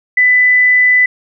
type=tone; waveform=sine; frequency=1996 Hz; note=B6; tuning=18 cents sharp; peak=-6 dBFS; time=0.17-1.06 s; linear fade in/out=5 ms; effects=none